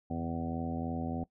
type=harmonic tone with a mistuned harmonic; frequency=83.3 Hz; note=E2; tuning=19 cents sharp; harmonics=1 / 2 / 3 / 4 / 5 / 6 / 7 / 8 / 9; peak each=-40 / -39 / -36 / -46 / -49 / -47 / -46 / -50 / -42 dBFS; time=0.1-1.24 s; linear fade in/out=5 ms; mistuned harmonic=1; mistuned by=+84 cents; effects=noise-tail reverb RT60 0.1 s tail -19 dB re dry

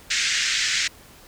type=band-pass noise; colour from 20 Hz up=pink; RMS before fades=-23 dBFS; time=0.1-0.88 s; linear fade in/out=10 ms; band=1600 to 7400 Hz; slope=48 dB/octave; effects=pink hiss -48 dBFS RMS until 1.27 s

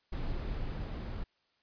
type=noise with level ramp; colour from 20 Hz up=brown; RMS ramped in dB=-35 to -38 dBFS; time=0.12-1.24 s; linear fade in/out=10 ms; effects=white hiss -74 dBFS RMS until 1.62 s + resampled to 11025 Hz

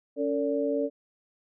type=tone cluster; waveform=sine; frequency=279.9 / 451.2 / 576 Hz; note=C#4 / A4 / D5; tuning=+17 / +44 / -34 cents; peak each=-29 dBFS; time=0.16-0.9 s; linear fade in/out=50 ms; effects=none

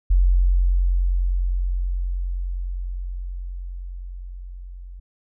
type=tone with level ramp; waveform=sine; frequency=44.82 Hz; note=F1; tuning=46 cents sharp; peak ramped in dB=-12 to -35 dBFS; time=0.1-5 s; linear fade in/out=10 ms; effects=none

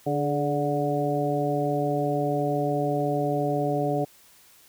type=harmonic tone with a mistuned harmonic; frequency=145.9 Hz; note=D3; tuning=11 cents flat; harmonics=1 / 2 / 3 / 4 / 5; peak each=-29 / -29 / -29 / -29 / -29 dBFS; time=0.06-4.05 s; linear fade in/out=10 ms; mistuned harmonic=3; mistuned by=-48 cents; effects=white hiss -55 dBFS RMS until 4.68 s

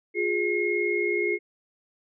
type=tone cluster; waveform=sine; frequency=354.1 / 414.9 / 2154 Hz; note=F4 / G#4 / C7; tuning=+24 / -2 / +50 cents; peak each=-27 / -27 / -27 dBFS; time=0.14-1.39 s; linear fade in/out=50 ms; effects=none

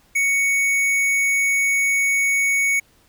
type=tone with tanh clipping; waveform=sine; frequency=2226 Hz; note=C#7; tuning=7 cents sharp; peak=-18 dBFS; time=0.15-2.8 s; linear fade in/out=10 ms; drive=15 dB; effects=pink hiss -57 dBFS RMS until 3.08 s

